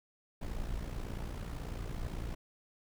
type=noise with amplitude modulation; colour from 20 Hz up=brown; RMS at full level=-36 dBFS; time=0.41-2.35 s; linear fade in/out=10 ms; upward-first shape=sine; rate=58.1 Hz; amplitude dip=65%; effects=none